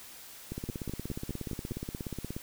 two click trains, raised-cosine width 3 ms, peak -23 / -23 dBFS, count 6 / 32, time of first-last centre 0.69-1.719 / 0.52-2.365 s, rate 4.86 / 16.8 Hz, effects white hiss -49 dBFS RMS until 2.42 s

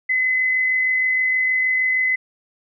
sine tone with amplitude modulation, 2030 Hz, B6, 47 cents sharp, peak -15 dBFS, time 0.09-2.16 s, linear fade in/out 10 ms, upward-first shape sine, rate 46.4 Hz, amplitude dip 25%, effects none

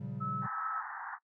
triangle chord, G half-diminished seventh, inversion first, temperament equal with one note detuned, 116.54 / 138.59 / 178.7 / 196 Hz, Bb2 / Db3 / F3 / G3, 0 / 0 / +40 / 0 cents, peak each -41 / -38 / -43 / -41 dBFS, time 0-0.47 s, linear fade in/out 10 ms
sine tone with tremolo, 1300 Hz, E6, 24 cents flat, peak -34 dBFS, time 0.2-0.82 s, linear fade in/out 20 ms, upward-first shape sine, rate 2.5 Hz, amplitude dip 25%
pink band-pass noise, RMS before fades -42 dBFS, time 0.41-1.19 s, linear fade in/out 50 ms, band 780 to 1800 Hz, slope 96 dB/octave
effects noise-tail reverb RT60 0.1 s tail -20 dB re dry

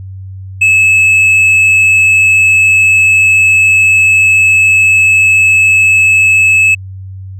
triangle tone with tanh clipping, 2598 Hz, E7, 26 cents flat, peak -5 dBFS, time 0.61-6.75 s, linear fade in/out 10 ms, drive 8 dB, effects added 95 Hz sine -23 dBFS peak until 7.39 s

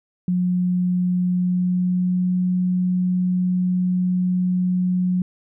sine tone with pitch glide, 180 to 181.67 Hz, F#3 to F#3, -47 to -31 cents, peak -17 dBFS, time 0.28-5.22 s, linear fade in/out 2 ms, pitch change +16 cents, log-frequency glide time 1.35-2.35 s, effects none

